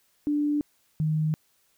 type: tone pair in turn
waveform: sine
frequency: 294.1 / 155.34 Hz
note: D4 / D#3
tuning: +3 / -2 cents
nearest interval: major seventh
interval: 1105 cents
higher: first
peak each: -22 / -22 dBFS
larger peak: neither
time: 0.27-0.61 / 1-1.34 s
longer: neither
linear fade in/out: 0 ms
effects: white hiss -67 dBFS RMS until 1.77 s